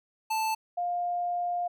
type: tone pair in turn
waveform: square / sine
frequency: 880 / 704.9 Hz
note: A5 / F5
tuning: 0 / +16 cents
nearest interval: major third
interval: 384 cents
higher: first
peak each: -27 dBFS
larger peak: neither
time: 0.3-0.55 / 0.77-1.68 s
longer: second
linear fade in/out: 10 ms
effects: none